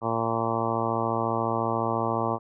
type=harmonic tone; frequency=114.3 Hz; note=A#2; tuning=34 cents flat; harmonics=1 / 2 / 3 / 4 / 5 / 6 / 7 / 8 / 9 / 10; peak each=-33 / -33 / -33 / -33 / -33 / -33 / -33 / -33 / -33 / -33 dBFS; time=0.01-2.39 s; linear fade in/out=50 ms; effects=none